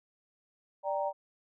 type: chord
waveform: sine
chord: G minor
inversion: second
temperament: equal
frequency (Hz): 587.3 / 784 / 932.3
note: D5 / G5 / Bb5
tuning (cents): 0 / 0 / 0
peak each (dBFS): -32 / -35 / -35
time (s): 0.83-1.13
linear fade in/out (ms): 50
effects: none